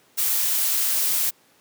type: noise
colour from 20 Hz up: blue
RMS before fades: -22 dBFS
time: 0.17-1.31 s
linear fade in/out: 20 ms
effects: pink hiss -58 dBFS RMS until 1.6 s + high-pass 200 Hz 12 dB/octave